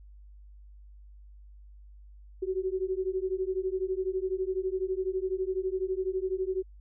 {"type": "beating tone pair", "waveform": "sine", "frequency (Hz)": [370, 382], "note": ["F#4", "G4"], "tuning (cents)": [0, -45], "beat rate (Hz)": 12, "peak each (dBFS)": -31, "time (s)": [2.42, 6.63], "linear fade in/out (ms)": 10, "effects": ["added 50 Hz sine -48 dBFS peak until 6.8 s"]}